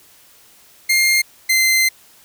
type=tone pair in turn; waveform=sawtooth; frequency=2117 / 2075 Hz; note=C7 / C7; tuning=+20 / -15 cents; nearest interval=unison; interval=35 cents; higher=first; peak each=-9 / -9 dBFS; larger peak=neither; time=0.89-1.22 / 1.49-1.89 s; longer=second; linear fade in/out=10 ms; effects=white hiss -49 dBFS RMS until 2.24 s